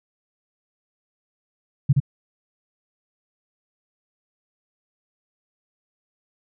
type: tone with echo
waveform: sine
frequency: 138.59 Hz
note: C#3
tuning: in tune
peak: -11 dBFS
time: 1.89-1.93 s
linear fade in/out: 10 ms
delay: 72 ms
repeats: 1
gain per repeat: -2 dB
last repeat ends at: 2.002 s
effects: none